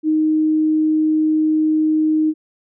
sine tone, 311.1 Hz, D#4, in tune, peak -13 dBFS, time 0.03-2.34 s, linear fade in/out 50 ms, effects none

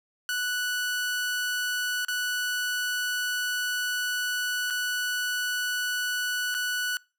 sawtooth tone with dropouts, 1480 Hz, F#6, in tune, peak -23 dBFS, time 0.29-6.97 s, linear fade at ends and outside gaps 1 ms, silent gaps 2.049-2.083 / 4.702-4.706 / 6.543-6.548 s, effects noise-tail reverb RT60 0.3 s tail -24 dB re dry

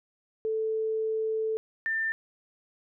sine tone pair in turn, 440 / 1790.2 Hz, A4 / A6, 0 / +29 cents, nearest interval 2 octaves, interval 2429 cents, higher second, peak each -26 dBFS, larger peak neither, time 0.45-1.57 / 1.86-2.12 s, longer first, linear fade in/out 0 ms, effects none

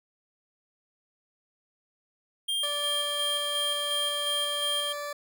square tone with tremolo, 3202 Hz, G7, 36 cents sharp, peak -27 dBFS, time 2.48-4.93 s, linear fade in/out 10 ms, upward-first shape square, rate 2.8 Hz, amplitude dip 30%
20% pulse tone, 582 Hz, D5, 16 cents flat, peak -28 dBFS, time 2.63-5.13 s, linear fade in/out 5 ms
effects none

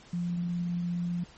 sine tone, 174.3 Hz, F3, 3 cents flat, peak -28 dBFS, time 0.13-1.24 s, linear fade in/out 5 ms, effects pink hiss -54 dBFS RMS until 1.37 s + MP3 32 kbps

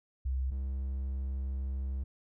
sine / triangle tone pair in turn, 65.2 / 66.49 Hz, C2 / C2, -5 / +28 cents, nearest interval unison, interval 33 cents, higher second, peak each -29 / -30 dBFS, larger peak first, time 0.25-0.51 / 0.51-2.04 s, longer second, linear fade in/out 10 ms, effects none

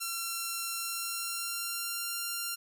5% pulse tone with pitch glide, 1361 to 1387.2 Hz, F6 to F6, -45 to -12 cents, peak -22 dBFS, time 0-2.56 s, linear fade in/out 20 ms, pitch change +33 cents, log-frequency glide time 0.76-2.19 s, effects none

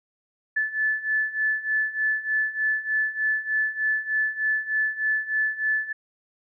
sine beating tone pair, 1737 / 1740.3 Hz, A6 / A6, -23 / -19 cents, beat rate 3.3 Hz, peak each -27 / -24 dBFS, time 0.56-5.93 s, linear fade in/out 10 ms, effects none

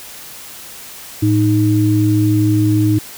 sine tone pair together, 110 / 310.4 Hz, A2 / D#4, 0 / -4 cents, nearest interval octave + tritone, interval 1796 cents, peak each -13 dBFS, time 1.22-2.99 s, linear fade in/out 10 ms, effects white hiss -34 dBFS RMS until 3.17 s

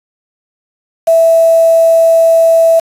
sine tone with quantisation, 659 Hz, E5, 1 cent flat, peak -4 dBFS, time 1.07-2.8 s, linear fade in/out 10 ms, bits 4, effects resampled to 32000 Hz

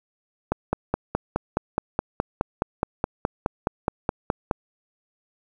click train, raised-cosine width 1 ms, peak -7 dBFS, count 20, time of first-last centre 0.52-4.512 s, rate 4.76 Hz, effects 8-bit

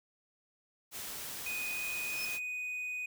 white noise, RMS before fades -42 dBFS, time 0.91-2.4 s, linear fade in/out 50 ms
triangle tone, 2489 Hz, D#7, in tune, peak -34 dBFS, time 1.46-3.06 s, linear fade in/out 5 ms
sine tone with exponential growth, 5220 Hz, E8, 18 cents flat, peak -36 dBFS, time 1.98-2.25 s, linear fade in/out 0 ms, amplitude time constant 57 ms
effects none

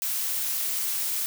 blue noise, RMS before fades -28 dBFS, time 0.02-1.26 s, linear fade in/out 0 ms, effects none

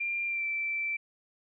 sine tone with pitch glide, 2386 to 2334 Hz, D7 to D7, +27 to -11 cents, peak -29 dBFS, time 0-0.97 s, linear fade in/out 10 ms, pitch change -38 cents, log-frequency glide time 0.26-0.45 s, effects none

